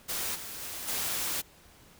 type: noise with level steps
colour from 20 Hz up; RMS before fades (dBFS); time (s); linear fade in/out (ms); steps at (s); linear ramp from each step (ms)
white; -33 / -41 / -39 / -32; 0.08-1.42; 20; 0.34 / 0.6 / 0.87; 20
effects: pink hiss -57 dBFS RMS until 1.99 s